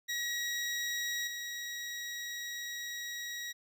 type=tone with level steps; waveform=20% pulse; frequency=1909 Hz; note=A#6; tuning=41 cents sharp; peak=-28 / -33 dBFS; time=0.08-3.53 s; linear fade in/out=20 ms; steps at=1.27 s; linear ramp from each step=5 ms; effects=none